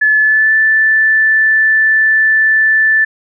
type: tone with pitch glide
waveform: sine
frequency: 1724 to 1758.2 Hz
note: A6 to A6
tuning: -36 to -2 cents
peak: -7 dBFS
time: 0.01-3.05 s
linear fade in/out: 10 ms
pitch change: +34 cents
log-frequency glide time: 0.2-0.53 s
effects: none